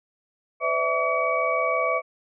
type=tone cluster; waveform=sine; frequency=508 / 587 / 653 / 1142 / 2267 Hz; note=B4 / D5 / E5 / D6 / C#7; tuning=+49 / -1 / -17 / -49 / +38 cents; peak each=-28 / -33 / -26 / -25 / -28 dBFS; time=0.6-2.02 s; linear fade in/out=50 ms; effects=none